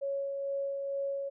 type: tone with tremolo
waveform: sine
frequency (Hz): 554.4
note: C#5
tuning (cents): 0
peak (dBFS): -30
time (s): 0.01-1.3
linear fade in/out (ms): 20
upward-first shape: sine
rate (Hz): 2.2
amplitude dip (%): 30
effects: none